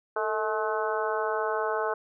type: harmonic tone with a mistuned harmonic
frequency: 214.4 Hz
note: A3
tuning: 45 cents flat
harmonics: 2 / 3 / 4 / 5 / 6 / 7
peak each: -30 / -32 / -33 / -34 / -35 / -35 dBFS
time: 0.16-1.94 s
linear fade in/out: 5 ms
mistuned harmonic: 2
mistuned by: +54 cents
effects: none